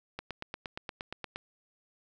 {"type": "click train", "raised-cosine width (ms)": 0.3, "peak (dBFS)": -21, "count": 11, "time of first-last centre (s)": [0.19, 1.36], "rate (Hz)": 8.55, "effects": []}